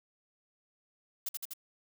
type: noise with echo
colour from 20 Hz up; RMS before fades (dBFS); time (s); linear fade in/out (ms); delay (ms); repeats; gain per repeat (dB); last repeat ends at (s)
blue; -35; 1.26-1.29; 5; 82; 3; -2; 1.536
effects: none